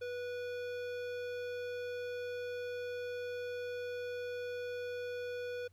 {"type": "tone with hard clipping", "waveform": "sine", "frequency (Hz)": 490, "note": "B4", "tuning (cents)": -14, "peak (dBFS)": -40, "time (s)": [0.01, 5.68], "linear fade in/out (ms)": 10, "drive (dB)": 15, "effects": ["added 93 Hz sine -62 dBFS peak until 5.72 s", "pink hiss -75 dBFS RMS until 5.72 s"]}